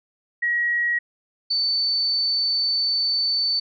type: tone pair in turn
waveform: sine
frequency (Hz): 1905 / 4522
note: A#6 / C#8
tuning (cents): +37 / +34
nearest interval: octave + minor third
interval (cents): 1497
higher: second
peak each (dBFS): -19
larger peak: neither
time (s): 0.42-0.99 / 1.5-3.6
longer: second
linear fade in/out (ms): 10
effects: none